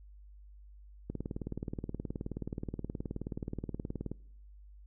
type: click train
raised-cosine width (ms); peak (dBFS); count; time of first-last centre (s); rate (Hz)
3; -24; 58; 1.1-4.116; 18.9
effects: noise-tail reverb RT60 0.8 s tail -25 dB re dry + added 50 Hz sine -51 dBFS peak until 4.86 s